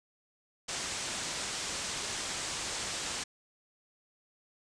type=low-pass noise; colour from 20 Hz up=white; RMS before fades=-37 dBFS; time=0.68-3.24 s; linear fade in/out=10 ms; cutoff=8500 Hz; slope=48 dB/octave; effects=none